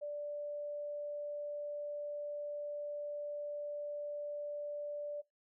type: tone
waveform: sine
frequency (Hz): 586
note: D5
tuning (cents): -4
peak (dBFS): -38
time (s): 0.01-5.22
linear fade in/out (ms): 20
effects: noise-tail reverb RT60 0.2 s tail -22 dB re dry